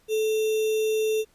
sine tone with sample-and-hold, 435.5 Hz, A4, 18 cents flat, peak -21 dBFS, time 0.08-1.25 s, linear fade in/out 50 ms, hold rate 3150 Hz, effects pink hiss -63 dBFS RMS until 1.34 s + resampled to 32000 Hz

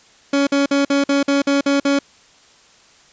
30% pulse tone bursts, 280.2 Hz, C#4, 19 cents sharp, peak -11 dBFS, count 9, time 0.33-1.99 s, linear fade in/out 5 ms, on 140 ms, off 50 ms, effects white hiss -50 dBFS RMS until 3.12 s + resampled to 16000 Hz

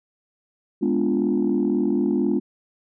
sine chord, G# diminished seventh, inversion none, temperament equal with one note detuned, 207.7 / 246.9 / 290.8 / 349.2 Hz, G#3 / B3 / D4 / F4, 0 / 0 / -17 / 0 cents, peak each -23 dBFS, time 0.81-2.4 s, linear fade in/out 20 ms, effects tanh soft clip ceiling -12 dBFS

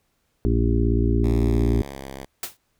harmonic tone, 57.4 Hz, A#1, 26 cents flat, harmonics 1 / 2 / 4 / 5 / 6 / 7, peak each -20 / -23 / -26 / -27 / -28 / -28 dBFS, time 0.45-1.82 s, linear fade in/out 0 ms
5% pulse tone with pitch glide, 74.8 to 67.41 Hz, D2 to C#2, +32 to -48 cents, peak -23 dBFS, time 1.23-2.26 s, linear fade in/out 20 ms, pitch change -180 cents, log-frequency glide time 1.41-2.03 s
white noise with exponential decay, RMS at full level -25 dBFS, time 2.43-2.57 s, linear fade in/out 2 ms, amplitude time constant 30 ms
effects pink hiss -70 dBFS RMS until 2.79 s

